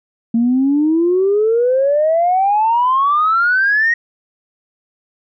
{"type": "exponential sweep", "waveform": "sine", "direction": "up", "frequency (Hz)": [226.7, 1895], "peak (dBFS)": -10, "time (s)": [0.34, 3.94], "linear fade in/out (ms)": 5, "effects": ["tanh soft clip ceiling -6 dBFS"]}